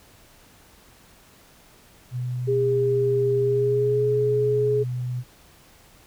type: tone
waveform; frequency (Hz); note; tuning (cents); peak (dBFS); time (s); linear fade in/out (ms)
sine; 124.4; B2; +13; -25; 2.11-5.24; 50
type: tone with pitch glide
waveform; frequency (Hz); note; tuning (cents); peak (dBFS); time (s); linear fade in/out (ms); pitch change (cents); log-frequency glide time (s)
sine; 405.2 to 420.7; G#4 to G#4; -43 to +22; -19; 2.47-4.84; 20; +65; 3.41-4.05
effects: pink hiss -53 dBFS RMS until 6.06 s